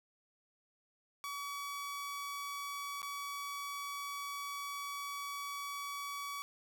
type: tone with dropouts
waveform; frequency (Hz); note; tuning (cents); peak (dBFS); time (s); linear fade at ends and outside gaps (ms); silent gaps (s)
sawtooth; 1137; C#6; +44; -36; 1.24-6.42; 0; 3.018-3.029
effects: none